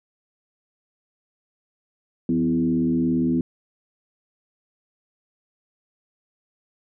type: tone with frequency modulation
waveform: sine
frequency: 252.2 Hz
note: B3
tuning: 36 cents sharp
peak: -18 dBFS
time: 2.29-3.41 s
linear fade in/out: 2 ms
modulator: 77.5 Hz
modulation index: 0.96
effects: none